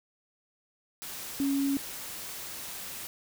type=tone in noise; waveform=sine; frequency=277.2 Hz; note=C#4; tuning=in tune; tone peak=-25 dBFS; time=1.4-1.77 s; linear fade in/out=0 ms; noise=white; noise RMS=-40 dBFS; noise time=1.02-3.07 s; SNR=+12 dB; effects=none